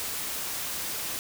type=noise; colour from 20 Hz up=white; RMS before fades=-33 dBFS; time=0-1.19 s; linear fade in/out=0 ms; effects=none